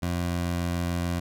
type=tone with pitch glide; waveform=20% pulse; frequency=87.31 to 86.81 Hz; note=F2 to F2; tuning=0 to -10 cents; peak=-21 dBFS; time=0.02-1.2 s; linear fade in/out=10 ms; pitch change=-10 cents; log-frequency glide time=0.14-0.65 s; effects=none